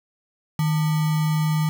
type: tone with sample-and-hold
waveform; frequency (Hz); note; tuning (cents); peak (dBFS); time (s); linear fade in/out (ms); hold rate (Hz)
sine; 155.3; D#3; -3; -18; 0.59-1.69; 2; 1050
effects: none